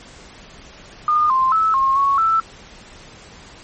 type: tone with pitch steps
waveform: sine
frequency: 1218 / 1047 / 1305 / 1074 / 1108 / 1324 Hz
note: D#6 / C6 / E6 / C6 / C#6 / E6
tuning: -37 / +1 / -18 / +45 / -1 / +7 cents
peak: -13 dBFS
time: 1.08-2.4 s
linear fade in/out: 2 ms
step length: 220 ms
effects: pink hiss -42 dBFS RMS until 3.63 s + MP3 32 kbps